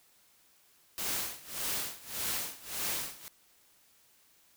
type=noise with tremolo; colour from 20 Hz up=white; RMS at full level=-33 dBFS; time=0.98-3.28 s; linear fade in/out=0 ms; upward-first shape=sine; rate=1.7 Hz; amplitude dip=90%; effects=white hiss -65 dBFS RMS until 4.56 s